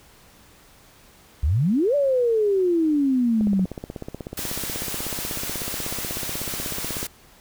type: exponential two-way sweep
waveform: sine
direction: up then down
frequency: 64.4 to 587.3 to 182.9 Hz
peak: -17 dBFS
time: 1.43-3.65 s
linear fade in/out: 5 ms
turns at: 1.95 s
type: click train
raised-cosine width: 2 ms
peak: -18 dBFS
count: 60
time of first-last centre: 3.41-7.03 s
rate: 16.3 Hz
type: noise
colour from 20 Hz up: white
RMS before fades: -30 dBFS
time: 4.37-7.07 s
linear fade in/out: 5 ms
effects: pink hiss -52 dBFS RMS until 7.4 s